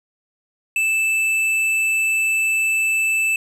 sine tone with hard clipping, 2637 Hz, E7, in tune, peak -18 dBFS, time 0.76-3.36 s, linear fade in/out 2 ms, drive 8 dB, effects none

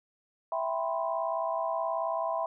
sine chord, C major seventh, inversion first, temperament equal, 659.3 / 784 / 987.8 / 1046.5 Hz, E5 / G5 / B5 / C6, 0 / 0 / 0 / 0 cents, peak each -31 / -36 / -34 / -37 dBFS, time 0.52-2.46 s, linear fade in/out 2 ms, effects none

